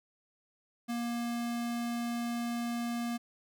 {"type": "tone", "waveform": "square", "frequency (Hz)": 236.6, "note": "A#3", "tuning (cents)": 26, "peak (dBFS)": -33, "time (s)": [0.88, 3.18], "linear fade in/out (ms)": 20, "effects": []}